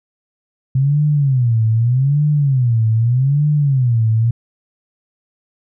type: tone with vibrato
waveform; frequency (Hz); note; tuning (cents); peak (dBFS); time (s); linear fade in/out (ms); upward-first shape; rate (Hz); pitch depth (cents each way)
sine; 128.8; C3; -27; -11; 0.75-4.31; 5; sine; 0.82; 260
effects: none